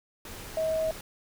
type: tone in noise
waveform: sine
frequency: 638 Hz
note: D#5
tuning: 43 cents sharp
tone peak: -25 dBFS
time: 0.57-0.91 s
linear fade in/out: 2 ms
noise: pink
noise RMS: -42 dBFS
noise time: 0.25-1.01 s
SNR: +14 dB
effects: none